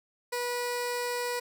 15% pulse tone with notch filter, 487.1 Hz, B4, 24 cents flat, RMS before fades -32 dBFS, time 0.32-1.4 s, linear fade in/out 10 ms, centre 1300 Hz, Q 1.9, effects none

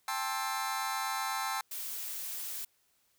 sawtooth chord, A minor seventh, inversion third, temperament just, 792 / 880 / 1056 / 1320 Hz, G5 / A5 / C6 / E6, +18 / 0 / +16 / +2 cents, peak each -34 dBFS, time 0.08-1.61 s, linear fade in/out 2 ms
blue noise, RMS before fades -39 dBFS, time 1.71-2.65 s, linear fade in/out 5 ms
effects white hiss -72 dBFS RMS until 3.18 s

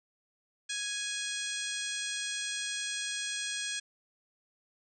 harmonic tone with a mistuned harmonic, 830.6 Hz, G#5, in tune, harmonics 2 / 3 / 4 / 5 / 6 / 7 / 8 / 9 / 10, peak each -40 / -42 / -39 / -43 / -46 / -43 / -44 / -47 / -42 dBFS, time 0.69-3.8 s, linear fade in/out 10 ms, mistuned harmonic 5, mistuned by +17 cents, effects none

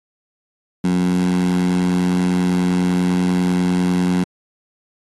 15% pulse tone with high-pass filter, 90.1 Hz, F#2, 45 cents flat, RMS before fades -17 dBFS, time 0.84-4.24 s, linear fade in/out 5 ms, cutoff 200 Hz, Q 5.5, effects AAC 32 kbps

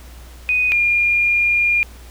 sine tone pair in turn, 2489 / 2413 Hz, D#7 / D7, 0 / +46 cents, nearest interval minor second, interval 54 cents, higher first, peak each -14 / -13 dBFS, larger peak second, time 0.49-0.72 / 0.72-1.83 s, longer second, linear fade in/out 0 ms, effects added 60 Hz sine -37 dBFS peak until 2.1 s + pink hiss -45 dBFS RMS until 2.1 s

